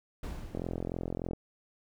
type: noise with exponential decay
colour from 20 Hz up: brown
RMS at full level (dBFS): -34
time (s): 0.23-1.29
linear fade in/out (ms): 5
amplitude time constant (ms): 230
type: click train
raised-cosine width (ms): 2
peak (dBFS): -21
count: 35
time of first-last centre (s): 0.55-1.333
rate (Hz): 43.4
effects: none